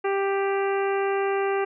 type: harmonic tone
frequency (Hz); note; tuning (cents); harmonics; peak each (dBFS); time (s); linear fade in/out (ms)
393.7; G4; +8; 1 / 2 / 3 / 4 / 5 / 6 / 7; -23 / -29 / -33 / -35 / -37 / -39 / -40; 0.04-1.65; 10
effects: none